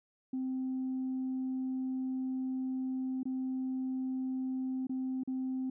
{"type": "tone with dropouts", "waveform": "sine", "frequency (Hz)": 260, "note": "C4", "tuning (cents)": -11, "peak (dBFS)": -31, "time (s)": [0.33, 5.7], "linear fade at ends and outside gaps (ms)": 5, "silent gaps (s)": [[3.232, 3.254], [4.87, 4.894], [5.235, 5.275]], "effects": ["tanh soft clip ceiling -29 dBFS"]}